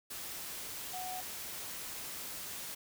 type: tone in noise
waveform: sine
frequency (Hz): 738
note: F#5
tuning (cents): -5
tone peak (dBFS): -40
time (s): 0.93-1.21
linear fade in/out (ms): 10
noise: white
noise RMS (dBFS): -43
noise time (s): 0.1-2.75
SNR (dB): 0
effects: none